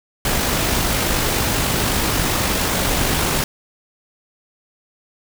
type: noise with amplitude modulation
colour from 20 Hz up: pink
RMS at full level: -18 dBFS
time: 0.25-3.44 s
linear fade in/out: 2 ms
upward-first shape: sine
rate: 50.4 Hz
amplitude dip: 25%
effects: none